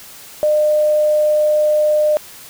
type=tone; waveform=sine; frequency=605 Hz; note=D#5; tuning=49 cents flat; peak=-11 dBFS; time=0.43-2.17 s; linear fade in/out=0 ms; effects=white hiss -38 dBFS RMS until 2.49 s